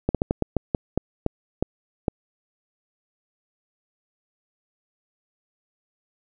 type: slowing click train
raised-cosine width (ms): 2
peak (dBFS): -7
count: 11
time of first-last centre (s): 0.09-2.082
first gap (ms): 57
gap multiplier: 1.26
effects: none